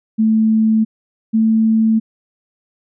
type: tone pair in turn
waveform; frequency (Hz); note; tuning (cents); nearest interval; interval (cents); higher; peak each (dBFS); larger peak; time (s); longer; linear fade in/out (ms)
sine; 220 / 221.8; A3 / A3; 0 / +14; unison; 14; second; -10; neither; 0.18-0.85 / 1.33-2; neither; 20
effects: none